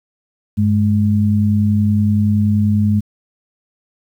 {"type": "tone pair together", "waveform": "sine", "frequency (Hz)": [99.8, 210.3], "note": ["G2", "G#3"], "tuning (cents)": [32, 22], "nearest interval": "octave + minor second", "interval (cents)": 1290, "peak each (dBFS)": -14, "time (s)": [0.57, 3.01], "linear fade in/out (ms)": 20, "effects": ["8-bit"]}